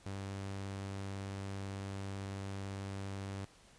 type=tone; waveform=sawtooth; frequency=98 Hz; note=G2; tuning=in tune; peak=-36 dBFS; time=0.06-3.45 s; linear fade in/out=0 ms; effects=pink hiss -62 dBFS RMS until 3.78 s + resampled to 22050 Hz